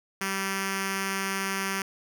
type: tone with notch filter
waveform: 5% pulse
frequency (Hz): 194.1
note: G3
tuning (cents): -17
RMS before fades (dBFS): -30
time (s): 0.21-1.82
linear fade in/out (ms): 2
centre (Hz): 640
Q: 1
effects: none